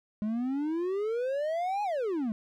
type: exponential two-way sweep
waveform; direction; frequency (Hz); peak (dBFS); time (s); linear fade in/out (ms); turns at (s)
triangle; up then down; 207 to 845 to 207; -26; 0.22-2.32; 0; 1.83
effects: none